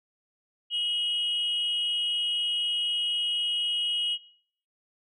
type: tone pair together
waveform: sine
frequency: 2900 / 3224 Hz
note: F#7 / G7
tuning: -35 / +48 cents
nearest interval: major second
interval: 183 cents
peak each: -25 / -32 dBFS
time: 0.7-4.18 s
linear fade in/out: 50 ms
effects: noise-tail reverb RT60 0.6 s tail -21 dB re dry + tanh soft clip ceiling -22 dBFS